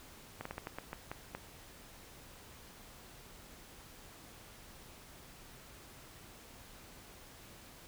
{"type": "slowing click train", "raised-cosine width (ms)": 0.5, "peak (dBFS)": -25, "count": 9, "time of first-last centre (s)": [0.41, 1.35], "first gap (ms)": 44, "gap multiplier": 1.27, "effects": ["pink hiss -55 dBFS RMS until 7.87 s"]}